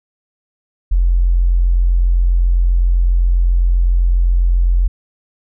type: tone with tanh clipping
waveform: triangle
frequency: 43.8 Hz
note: F1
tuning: 6 cents sharp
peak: -9 dBFS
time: 0.91-4.88 s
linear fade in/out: 10 ms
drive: 3 dB
effects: none